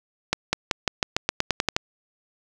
accelerating click train, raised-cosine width 0.2 ms, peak -3 dBFS, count 12, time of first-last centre 0.33-1.765 s, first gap 200 ms, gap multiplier 0.91, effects none

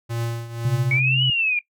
square tone with tremolo, 116.54 Hz, A#2, in tune, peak -23 dBFS, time 0.09-1.01 s, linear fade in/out 20 ms, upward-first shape triangle, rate 1.9 Hz, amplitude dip 80%
sine tone, 130.81 Hz, C3, in tune, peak -20 dBFS, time 0.65-1.3 s, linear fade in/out 2 ms
sine exponential two-way sweep, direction up then down, 2216 to 2984 to 2387 Hz, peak -18 dBFS, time 0.91-1.59 s, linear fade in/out 2 ms, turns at 1.24 s
effects noise-tail reverb RT60 0.1 s tail -18 dB re dry

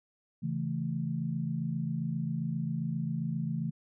sine chord, A major, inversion first, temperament just, 137.5 / 165 / 220 Hz, C#3 / E3 / A3, -14 / +2 / 0 cents, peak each -35 / -33 / -36 dBFS, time 0.42-3.71 s, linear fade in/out 20 ms, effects none

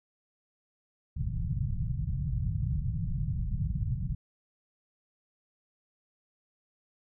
white low-pass noise, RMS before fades -31 dBFS, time 1.16-4.15 s, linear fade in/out 5 ms, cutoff 160 Hz, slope 48 dB/octave, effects none

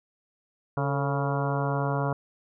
harmonic tone with a mistuned harmonic, 139.5 Hz, C#3, 11 cents sharp, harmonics 1 / 2 / 3 / 4 / 5 / 6 / 7 / 8 / 9 / 10, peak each -27 / -35 / -34 / -34 / -34 / -39 / -35 / -37 / -42 / -38 dBFS, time 0.77-2.13 s, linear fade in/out 2 ms, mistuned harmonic 3, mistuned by +67 cents, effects none

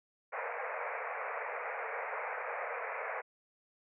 pink band-pass noise, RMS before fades -39 dBFS, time 0.32-3.22 s, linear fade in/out 20 ms, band 450 to 2400 Hz, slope 96 dB/octave, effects none

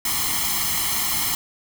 white noise with comb filter, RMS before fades -23 dBFS, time 0.05-1.35 s, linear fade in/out 2 ms, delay 0.96 ms, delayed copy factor +0.85, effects none

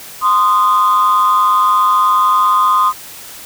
sine tone pair together, 1039.1 / 1236 Hz, C6 / D#6, -12 / -12 cents, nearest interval minor third, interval 300 cents, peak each -10 dBFS, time 0.21-2.93 s, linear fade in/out 50 ms, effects tanh soft clip ceiling -4 dBFS + white hiss -33 dBFS RMS until 3.45 s

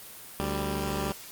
10% pulse tone pair together, 73.5 / 196.22 Hz, D2 / G3, +2 / +2 cents, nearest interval octave + perfect fourth, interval 1700 cents, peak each -23 dBFS, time 0.4-1.12 s, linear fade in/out 0 ms, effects white hiss -45 dBFS RMS until 1.31 s + Opus 24 kbps

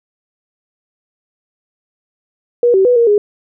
sine tone with pitch steps, 480.7 / 383.3 / 492 / 468.3 / 413.8 Hz, B4 / G4 / B4 / A#4 / G#4, -47 / -39 / -7 / +8 / -6 cents, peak -7 dBFS, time 2.63-3.18 s, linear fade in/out 2 ms, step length 110 ms, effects none

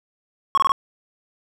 triangle tone bursts, 1100 Hz, C#6, 14 cents flat, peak -11 dBFS, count 4, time 0.55-0.719 s, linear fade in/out 0 ms, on 25 ms, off 23 ms, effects none

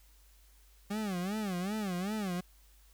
40% pulse tone with vibrato, 196 Hz, G3, in tune, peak -32 dBFS, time 0.9-2.41 s, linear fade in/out 10 ms, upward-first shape sine, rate 2.6 Hz, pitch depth 190 cents each way, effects added 50 Hz sine -59 dBFS peak until 2.93 s + white hiss -66 dBFS RMS until 2.93 s

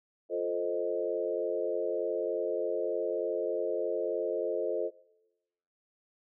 sine chord, F dominant seventh, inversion none, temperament equal, 349.2 / 440 / 523.3 / 622.3 Hz, F4 / A4 / C5 / Eb5, 0 / 0 / 0 / 0 cents, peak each -36 / -33 / -34 / -35 dBFS, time 0.29-4.91 s, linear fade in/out 50 ms, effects noise-tail reverb RT60 1.0 s tail -22 dB re dry

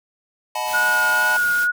square chord, B dominant seventh, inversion first, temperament equal with one note detuned, 622.3 / 740 / 865.4 / 987.8 Hz, D#5 / F#5 / A5 / B5, 0 / 0 / -29 / 0 cents, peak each -31 / -31 / -26 / -29 dBFS, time 0.55-1.37 s, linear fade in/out 5 ms
white noise, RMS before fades -32 dBFS, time 0.65-1.68 s, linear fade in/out 50 ms
sine tone with vibrato, 1447 Hz, F#6, 39 cents flat, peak -16 dBFS, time 0.73-1.72 s, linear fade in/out 20 ms, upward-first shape sine, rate 2.2 Hz, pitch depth 11 cents each way
effects none

